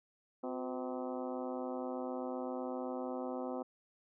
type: harmonic tone with a mistuned harmonic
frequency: 127.9 Hz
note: C3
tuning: 39 cents flat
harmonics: 2 / 3 / 4 / 5 / 6 / 7 / 8 / 9 / 10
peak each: -41 / -45 / -42 / -47 / -46 / -53 / -52 / -55 / -55 dBFS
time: 0.43-3.63 s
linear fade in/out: 10 ms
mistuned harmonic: 3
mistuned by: -96 cents
effects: none

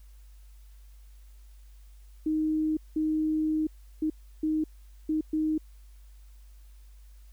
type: tone bursts at uneven times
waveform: sine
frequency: 311.1 Hz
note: D#4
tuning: in tune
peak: -24 dBFS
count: 6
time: 2.26-2.77 / 2.96-3.67 / 4.02-4.1 / 4.43-4.64 / 5.09-5.21 / 5.33-5.58 s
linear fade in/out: 5 ms
effects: added 50 Hz sine -48 dBFS peak until 7.32 s + white hiss -66 dBFS RMS until 7.32 s

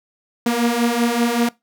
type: beating tone pair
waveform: sawtooth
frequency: 233.1 / 238.3 Hz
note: A#3 / A#3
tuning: 0 / +38 cents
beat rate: 5.2 Hz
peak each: -17 / -14 dBFS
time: 0.46-1.49 s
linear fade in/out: 5 ms
effects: noise-tail reverb RT60 0.2 s tail -22 dB re dry

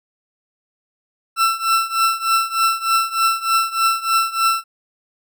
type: tone with tremolo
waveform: 40% pulse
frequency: 1339 Hz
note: E6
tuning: 27 cents sharp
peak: -11 dBFS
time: 1.36-4.64 s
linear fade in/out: 50 ms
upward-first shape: triangle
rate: 3.3 Hz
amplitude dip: 90%
effects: none

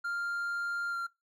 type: tone with pitch glide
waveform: triangle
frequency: 1396.9 to 1381.7 Hz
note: F6 to F6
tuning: 0 to -19 cents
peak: -30 dBFS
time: 0.04-1.07 s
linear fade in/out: 10 ms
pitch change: -19 cents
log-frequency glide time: 0.9-0.96 s
effects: noise-tail reverb RT60 0.2 s tail -21 dB re dry

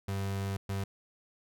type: tone bursts at uneven times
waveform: 35% pulse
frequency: 98 Hz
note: G2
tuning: in tune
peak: -30 dBFS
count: 2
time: 0.08-0.57 / 0.69-0.84 s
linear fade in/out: 5 ms
effects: none

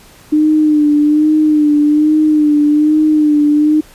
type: tone with vibrato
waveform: sine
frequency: 301.8 Hz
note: D4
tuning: 47 cents sharp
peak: -7 dBFS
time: 0.32-3.81 s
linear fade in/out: 10 ms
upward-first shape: sine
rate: 1.2 Hz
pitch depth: 40 cents each way
effects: pink hiss -42 dBFS RMS until 3.94 s + resampled to 32000 Hz

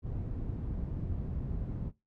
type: low-pass noise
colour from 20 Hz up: white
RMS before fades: -36 dBFS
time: 0.02-1.92 s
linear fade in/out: 50 ms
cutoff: 120 Hz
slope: 12 dB/octave
effects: noise-tail reverb RT60 0.2 s tail -18 dB re dry

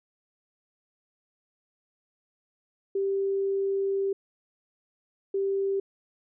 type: tone bursts at uneven times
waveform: sine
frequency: 392 Hz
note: G4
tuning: in tune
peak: -24 dBFS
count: 2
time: 2.95-4.13 / 5.34-5.8 s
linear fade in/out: 5 ms
effects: none

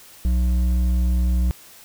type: tone with hard clipping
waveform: sine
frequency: 61.3 Hz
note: B1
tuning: 12 cents flat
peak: -18 dBFS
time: 0.25-1.51 s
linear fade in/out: 0 ms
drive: 7 dB
effects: white hiss -46 dBFS RMS until 1.84 s

